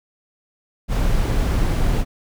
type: noise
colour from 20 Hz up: brown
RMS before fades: -18 dBFS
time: 0.88-2.05 s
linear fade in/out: 50 ms
effects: none